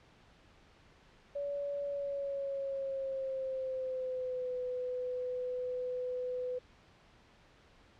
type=tone with pitch glide; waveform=sine; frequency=569 to 501.1 Hz; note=C#5 to B4; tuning=+45 to +25 cents; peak=-34 dBFS; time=1.35-6.59 s; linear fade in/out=10 ms; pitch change=-220 cents; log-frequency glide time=1.83-4.55 s; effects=pink hiss -62 dBFS RMS until 7.99 s + low-pass 4000 Hz 12 dB/octave